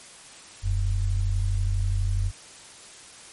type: tone pair together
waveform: sine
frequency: 42.01 / 94.3 Hz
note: E1 / F#2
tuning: +34 / +33 cents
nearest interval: octave + major second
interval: 1399 cents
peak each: -24 dBFS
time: 0.62-2.32 s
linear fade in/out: 50 ms
effects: white hiss -46 dBFS RMS until 3.32 s + MP3 48 kbps